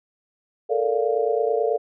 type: chord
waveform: sine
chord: Bb major seventh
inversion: third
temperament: just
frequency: 437 / 466.2 / 582.7 / 699.2 Hz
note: A4 / Bb4 / D5 / F5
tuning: -12 / 0 / -14 / +2 cents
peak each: -23 / -23 / -27 / -27 dBFS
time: 0.69-1.78 s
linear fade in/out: 20 ms
effects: none